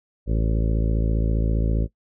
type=harmonic tone with a mistuned harmonic; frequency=55 Hz; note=A1; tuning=in tune; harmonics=1 / 2 / 3 / 4 / 5 / 6 / 7 / 8 / 9 / 10; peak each=-20 / -26 / -30 / -32 / -34 / -36 / -37 / -38 / -39 / -40 dBFS; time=0.26-1.88 s; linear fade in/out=50 ms; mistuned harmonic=10; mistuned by=+53 cents; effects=noise-tail reverb RT60 0.1 s tail -20 dB re dry